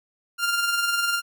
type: tone with tremolo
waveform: sawtooth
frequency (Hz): 1396.9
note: F6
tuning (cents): 0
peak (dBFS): -16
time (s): 0.38-1.22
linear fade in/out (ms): 50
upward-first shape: sine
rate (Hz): 20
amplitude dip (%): 45
effects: none